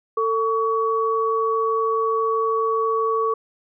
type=tone pair together; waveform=sine; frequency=447.7 / 1128.1 Hz; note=A4 / C#6; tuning=+30 / +30 cents; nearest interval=octave + major third; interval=1600 cents; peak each=-21 dBFS; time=0.17-3.34 s; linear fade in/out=5 ms; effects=none